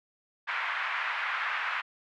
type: band-pass noise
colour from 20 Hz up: white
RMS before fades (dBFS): -32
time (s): 0.47-1.82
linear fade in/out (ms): 20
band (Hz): 950 to 2200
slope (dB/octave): 24
effects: none